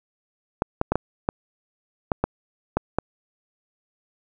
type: clicks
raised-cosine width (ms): 1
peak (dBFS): -6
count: 9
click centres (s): 0.621 / 0.814 / 0.92 / 0.956 / 1.289 / 2.118 / 2.24 / 2.77 / 2.986
effects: none